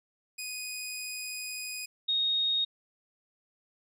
15% pulse / sine tone pair in turn, 2489 / 3729 Hz, D#7 / A#7, 0 / 0 cents, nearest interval perfect fifth, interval 700 cents, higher second, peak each -29 / -25 dBFS, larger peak second, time 0.38-1.86 / 2.08-2.65 s, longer first, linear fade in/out 10 ms, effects none

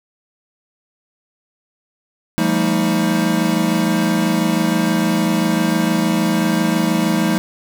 square tone cluster, 173 / 199.9 / 225.9 / 316.5 Hz, F3 / G3 / A3 / D#4, -16 / +34 / +46 / +30 cents, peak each -21 dBFS, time 2.38-7.38 s, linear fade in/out 0 ms, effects none

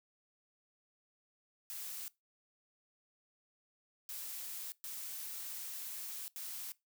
blue noise bursts at uneven times, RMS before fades -44 dBFS, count 4, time 1.7-2.08 / 4.09-4.72 / 4.84-6.28 / 6.36-6.72 s, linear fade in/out 0 ms, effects noise-tail reverb RT60 0.2 s tail -21 dB re dry

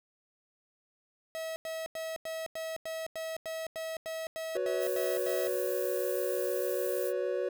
45% pulse tone bursts, 645 Hz, E5, 38 cents flat, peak -35 dBFS, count 14, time 1.35-5.473 s, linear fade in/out 0 ms, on 210 ms, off 91 ms
triangle chord, F# suspended fourth, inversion none, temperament equal with one note detuned, 370 / 493.9 / 560.5 Hz, F#4 / B4 / C#5, 0 / 0 / +19 cents, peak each -32 dBFS, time 4.55-7.49 s, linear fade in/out 5 ms
violet noise, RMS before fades -41 dBFS, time 4.79-7.13 s, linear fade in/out 50 ms
effects none

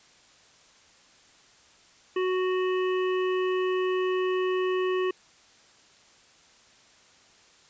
harmonic tone, 370 Hz, F#4, in tune, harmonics 1 / 3 / 5 / 7 / 8, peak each -24 / -34 / -38 / -41 / -42 dBFS, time 2.16-5.11 s, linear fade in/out 5 ms, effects white hiss -57 dBFS RMS until 7.69 s + resampled to 16000 Hz

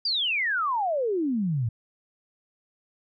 sine exponential sweep, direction down, 4888 to 107.2 Hz, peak -23 dBFS, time 0.05-1.69 s, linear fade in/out 5 ms, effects none

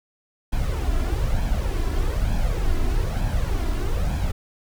brown noise with flanger, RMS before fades -22 dBFS, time 0.52-4.32 s, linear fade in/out 10 ms, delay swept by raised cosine 1.2 to 3 ms, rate 1.1 Hz, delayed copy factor +0.6, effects none

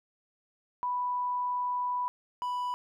sine / triangle tone pair in turn, 987.8 / 987.8 Hz, B5 / B5, 0 / 0 cents, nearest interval unison, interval 0 cents, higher neither, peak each -28 dBFS, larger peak neither, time 0.83-2.08 / 2.42-2.74 s, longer first, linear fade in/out 0 ms, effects none

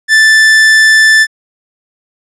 45% pulse tone, 1760 Hz, A6, in tune, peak -3 dBFS, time 0.08-1.27 s, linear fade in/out 50 ms, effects low-pass 8000 Hz 12 dB/octave

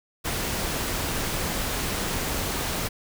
pink noise, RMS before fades -28 dBFS, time 0.24-2.89 s, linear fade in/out 20 ms, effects none

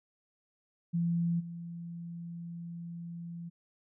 sine tone with level steps, 170 Hz, F3, 46 cents flat, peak -27 / -39 dBFS, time 0.93-3.5 s, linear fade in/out 20 ms, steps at 1.39 s, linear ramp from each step 20 ms, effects none

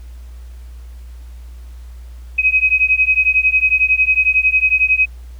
sine beating tone pair, 2524 / 2535 Hz, D#7 / D#7, +24 / +32 cents, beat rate 11 Hz, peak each -14 dBFS, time 2.38-5.06 s, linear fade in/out 10 ms, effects added 60 Hz sine -31 dBFS peak until 5.39 s + pink hiss -52 dBFS RMS until 5.39 s

